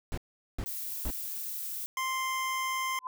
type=noise bursts; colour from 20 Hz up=brown; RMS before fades=-33 dBFS; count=3; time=0.12-1.105 s; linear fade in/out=0 ms; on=55 ms; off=410 ms
type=noise; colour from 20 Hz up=violet; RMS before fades=-37 dBFS; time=0.66-1.86 s; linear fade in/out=0 ms
type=tone; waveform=25% pulse; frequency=1046.5 Hz; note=C6; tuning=in tune; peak=-26 dBFS; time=1.97-2.99 s; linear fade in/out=2 ms
type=tone with exponential growth; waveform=sine; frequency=1022 Hz; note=C6; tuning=41 cents flat; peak=-29 dBFS; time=2.99-3.07 s; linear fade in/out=1 ms; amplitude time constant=17 ms
effects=none